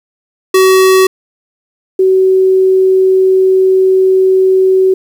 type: tone pair in turn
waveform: square / sine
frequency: 377.6 / 377.6 Hz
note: F#4 / F#4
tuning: +35 / +35 cents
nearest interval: unison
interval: 0 cents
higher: neither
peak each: -5 dBFS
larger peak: neither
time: 0.54-1.07 / 1.99-4.94 s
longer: second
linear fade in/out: 5 ms
effects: 7-bit